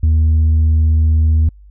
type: tone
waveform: sine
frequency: 78.9 Hz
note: D#2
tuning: 25 cents sharp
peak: -6 dBFS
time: 0.03-1.49 s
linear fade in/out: 5 ms
effects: tanh soft clip ceiling -8 dBFS + added 50 Hz sine -38 dBFS peak until 1.7 s